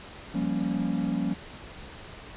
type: chord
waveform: triangle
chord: G half-diminished seventh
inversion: third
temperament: equal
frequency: 174.61 / 196 / 233.1 / 277.2 Hz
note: F3 / G3 / Bb3 / Db4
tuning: 0 / 0 / 0 / 0 cents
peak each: -29 dBFS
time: 0.34-1.34 s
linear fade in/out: 10 ms
effects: pink hiss -44 dBFS RMS until 2.36 s + resampled to 8000 Hz